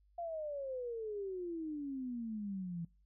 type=exponential sweep; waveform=sine; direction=down; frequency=698.5 to 164.81 Hz; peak=-38 dBFS; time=0.18-2.85 s; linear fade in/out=5 ms; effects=noise-tail reverb RT60 0.3 s tail -23 dB re dry + added 50 Hz sine -66 dBFS peak until 3.05 s